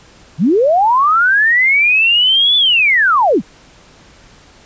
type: linear two-way sweep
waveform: sine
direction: up then down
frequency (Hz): 130.81 to 3493 to 130.81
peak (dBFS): -8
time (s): 0.38-3.42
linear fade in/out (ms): 50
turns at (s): 2.57
effects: pink hiss -44 dBFS RMS until 4.65 s + resampled to 16000 Hz